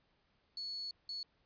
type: tone bursts at uneven times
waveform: sine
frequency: 4400 Hz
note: C#8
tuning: 14 cents flat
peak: -39 dBFS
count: 2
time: 0.57-0.91 / 1.09-1.23 s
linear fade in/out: 2 ms
effects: pink hiss -75 dBFS RMS until 1.45 s + resampled to 11025 Hz